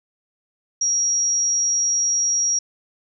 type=tone; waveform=sine; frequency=5670 Hz; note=F8; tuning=25 cents sharp; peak=-17 dBFS; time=0.81-2.59 s; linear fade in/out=5 ms; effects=none